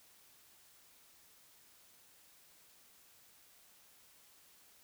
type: silence
effects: white hiss -64 dBFS RMS until 4.83 s